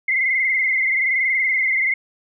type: tone with frequency modulation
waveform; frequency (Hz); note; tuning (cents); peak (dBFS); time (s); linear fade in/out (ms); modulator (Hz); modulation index
sine; 2093; C7; 0; -16; 0.08-1.94; 5; 21.1; 3.7
effects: none